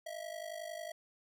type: ring-modulated tone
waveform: square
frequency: 650 Hz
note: E5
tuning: 24 cents flat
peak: -39 dBFS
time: 0.06-0.92 s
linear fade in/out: 5 ms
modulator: 25.5 Hz
effects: none